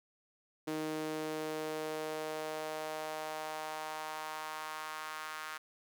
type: tone with high-pass filter sweep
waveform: sawtooth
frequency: 155.56 Hz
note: D#3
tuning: in tune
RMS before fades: -40 dBFS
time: 0.67-5.58 s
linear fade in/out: 10 ms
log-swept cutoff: 330 to 1300 Hz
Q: 2.2
effects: none